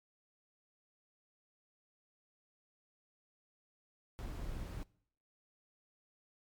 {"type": "noise", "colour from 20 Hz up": "brown", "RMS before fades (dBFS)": -42, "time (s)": [4.19, 4.83], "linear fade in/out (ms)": 0, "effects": ["noise-tail reverb RT60 0.6 s tail -22 dB re dry", "MP3 96 kbps"]}